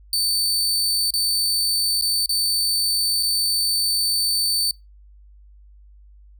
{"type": "tone with dropouts", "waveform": "sawtooth", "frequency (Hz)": 4547, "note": "C#8", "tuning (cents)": 43, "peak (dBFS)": -16, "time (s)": [0.13, 4.71], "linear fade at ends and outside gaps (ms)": 1, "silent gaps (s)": [[1.106, 1.138], [2.012, 2.022], [2.26, 2.293], [3.227, 3.231]], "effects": ["noise-tail reverb RT60 0.2 s tail -25 dB re dry", "added 50 Hz sine -45 dBFS peak until 6.39 s"]}